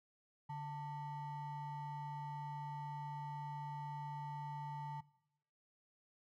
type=ring-modulated tone; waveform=triangle; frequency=518 Hz; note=C5; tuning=17 cents flat; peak=-37 dBFS; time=0.49-5.01 s; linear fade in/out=10 ms; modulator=373 Hz; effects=noise-tail reverb RT60 0.9 s tail -20 dB re dry